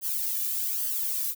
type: noise with flanger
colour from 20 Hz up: violet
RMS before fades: -29 dBFS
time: 0.01-1.35 s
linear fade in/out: 50 ms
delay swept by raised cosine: 0.63 to 1.73 ms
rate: 1.2 Hz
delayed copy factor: +0.8
effects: none